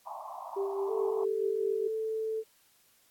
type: band-pass noise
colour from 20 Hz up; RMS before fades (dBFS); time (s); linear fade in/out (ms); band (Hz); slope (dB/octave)
white; -42; 0.05-1.25; 20; 630 to 1100; 96
type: tone with tremolo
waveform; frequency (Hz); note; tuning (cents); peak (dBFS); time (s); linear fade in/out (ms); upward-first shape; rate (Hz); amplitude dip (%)
sine; 393.6; G4; +7; -28; 0.56-1.88; 10; triangle; 4.7; 50
type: tone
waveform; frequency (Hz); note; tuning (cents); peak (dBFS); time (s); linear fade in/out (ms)
sine; 440.8; A4; +3; -30; 0.87-2.44; 50
effects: white hiss -65 dBFS RMS until 3.1 s + AAC 64 kbps